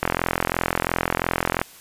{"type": "click train", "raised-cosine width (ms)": 0.5, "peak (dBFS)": -4, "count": 69, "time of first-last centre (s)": [0.03, 1.615], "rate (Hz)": 42.9, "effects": ["white hiss -46 dBFS RMS until 1.8 s", "resampled to 32000 Hz"]}